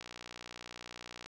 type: click train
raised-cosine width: 0.2 ms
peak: -28 dBFS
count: 76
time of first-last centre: 0.01-1.26 s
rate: 60 Hz
effects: none